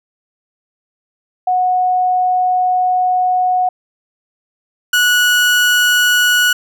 sine / 30% pulse tone pair in turn, 733 / 1466 Hz, F#5 / F#6, -16 / -16 cents, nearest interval octave, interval 1200 cents, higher second, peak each -11 / -7 dBFS, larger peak second, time 1.47-3.69 / 4.93-6.53 s, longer first, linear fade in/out 5 ms, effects none

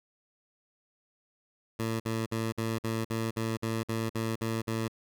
15% pulse tone bursts, 112.6 Hz, A2, 40 cents sharp, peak -23 dBFS, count 12, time 1.79-4.882 s, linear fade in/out 10 ms, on 210 ms, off 52 ms, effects none

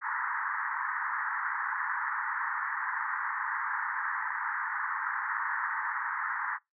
white band-pass noise, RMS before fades -33 dBFS, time 0.01-6.59 s, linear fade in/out 50 ms, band 870 to 1900 Hz, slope 96 dB/octave, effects noise-tail reverb RT60 0.2 s tail -26 dB re dry

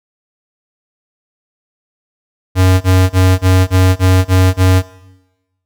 square tone bursts, 92.9 Hz, F#2, 7 cents sharp, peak -7 dBFS, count 8, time 2.55-4.826 s, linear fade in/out 50 ms, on 260 ms, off 28 ms, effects noise-tail reverb RT60 1.0 s tail -19 dB re dry

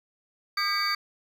triangle tone cluster, 1217 / 1609 / 1982 / 2257 / 4605 Hz, D#6 / G6 / B6 / C#7 / D8, -39 / +45 / +6 / +31 / -35 cents, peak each -27 / -32 / -33 / -32 / -27 dBFS, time 0.57-0.95 s, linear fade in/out 5 ms, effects none

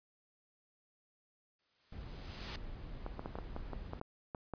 white noise with exponential growth, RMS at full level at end -40 dBFS, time 1.59-2.56 s, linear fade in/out 2 ms, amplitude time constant 210 ms
brown noise, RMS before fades -46 dBFS, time 1.92-4 s, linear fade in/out 5 ms
clicks, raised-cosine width 1 ms, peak -27 dBFS, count 11, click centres 3.064 / 3.194 / 3.259 / 3.355 / 3.387 / 3.564 / 3.733 / 3.934 / 4.014 / 4.348 / 4.537 s
effects resampled to 11025 Hz

